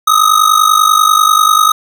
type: ring-modulated tone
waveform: square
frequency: 1256 Hz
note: D#6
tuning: 16 cents sharp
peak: -4 dBFS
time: 0.07-1.72 s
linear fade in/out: 5 ms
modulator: 25.1 Hz
effects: none